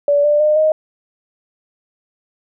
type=tone with pitch steps; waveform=sine; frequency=576 / 591.2 / 606.7 / 622.7 Hz; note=D5 / D5 / D#5 / D#5; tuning=-34 / +11 / -44 / +1 cents; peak=-10 dBFS; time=0.08-0.72 s; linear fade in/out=2 ms; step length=160 ms; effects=none